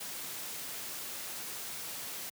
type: noise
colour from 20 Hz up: white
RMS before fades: -41 dBFS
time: 0-2.3 s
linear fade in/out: 10 ms
effects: high-pass 100 Hz 12 dB/octave